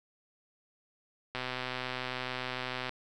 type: click train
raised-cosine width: 0.3 ms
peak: -19 dBFS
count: 197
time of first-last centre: 1.35-2.893 s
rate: 127 Hz
effects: none